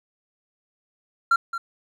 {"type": "tone with echo", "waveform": "triangle", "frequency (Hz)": 1372, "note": "F6", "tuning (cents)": -31, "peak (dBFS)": -12, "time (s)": [1.31, 1.36], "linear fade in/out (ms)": 5, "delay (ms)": 220, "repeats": 1, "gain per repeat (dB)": -12, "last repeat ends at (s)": 1.58, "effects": ["tanh soft clip ceiling -9 dBFS"]}